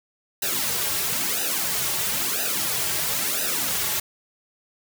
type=noise with flanger; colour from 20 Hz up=white; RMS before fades=-25 dBFS; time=0.42-4 s; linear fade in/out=5 ms; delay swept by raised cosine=0.9 to 4.1 ms; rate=1 Hz; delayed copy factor=-1; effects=none